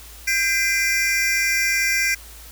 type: tone cluster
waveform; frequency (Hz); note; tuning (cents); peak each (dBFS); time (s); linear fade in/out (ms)
square; 1587 / 2045 / 2391 / 5580; G6 / C7 / D7 / F8; +21 / -40 / +30 / -2; -26 / -23 / -23 / -27; 0.27-2.15; 10
effects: added 56 Hz sine -42 dBFS peak until 2.51 s + white hiss -43 dBFS RMS until 2.51 s